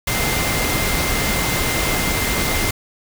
sine tone in noise, 2089 Hz, C7, 3 cents flat, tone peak -26 dBFS, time 0.07-2.71 s, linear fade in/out 5 ms, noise pink, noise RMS -20 dBFS, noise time 0.07-2.71 s, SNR -9 dB, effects none

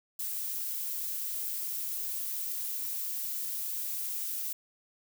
violet noise, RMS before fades -35 dBFS, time 0.19-4.53 s, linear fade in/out 5 ms, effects none

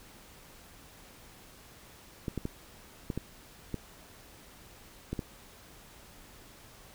clicks, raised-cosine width 3 ms, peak -20 dBFS, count 8, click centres 2.282 / 2.377 / 2.454 / 3.102 / 3.176 / 3.743 / 5.13 / 5.192 s, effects pink hiss -54 dBFS RMS until 6.94 s

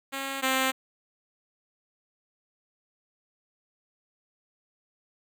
5% pulse tone pair in turn, 271.9 / 262.9 Hz, C#4 / C4, -33 / +8 cents, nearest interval minor second, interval 59 cents, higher first, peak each -20 / -12 dBFS, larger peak second, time 0.12-0.42 / 0.42-0.72 s, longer neither, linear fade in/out 20 ms, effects none

